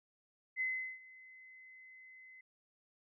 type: tone with ADSR envelope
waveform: sine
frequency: 2042 Hz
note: C7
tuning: 43 cents flat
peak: -32 dBFS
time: 0.56-2.41 s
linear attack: 47 ms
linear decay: 380 ms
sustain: -22 dB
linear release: 5 ms
effects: none